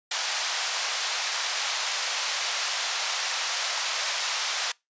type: band-pass noise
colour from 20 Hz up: white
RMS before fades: -29 dBFS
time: 0.11-4.72 s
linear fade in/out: 5 ms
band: 650 to 6400 Hz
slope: 24 dB/octave
effects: noise-tail reverb RT60 0.2 s tail -24 dB re dry + resampled to 16000 Hz